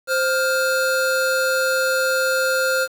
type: tone pair together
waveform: square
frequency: 523.3 / 1405.1 Hz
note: C5 / F6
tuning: 0 / +10 cents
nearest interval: octave + perfect fourth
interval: 1710 cents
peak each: -21 dBFS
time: 0.07-2.88 s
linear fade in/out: 50 ms
effects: 7-bit